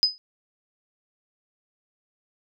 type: tone with exponential decay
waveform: sine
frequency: 5010 Hz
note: D#8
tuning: 11 cents sharp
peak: -12 dBFS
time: 0.03-0.18 s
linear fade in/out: 0 ms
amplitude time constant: 32 ms
effects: none